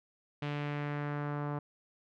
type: tone with low-pass filter sweep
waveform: sawtooth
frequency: 146.1 Hz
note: D3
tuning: 9 cents flat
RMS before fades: -36 dBFS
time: 0.42-1.59 s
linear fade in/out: 5 ms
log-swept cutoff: 3000 to 1100 Hz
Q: 1.7
effects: none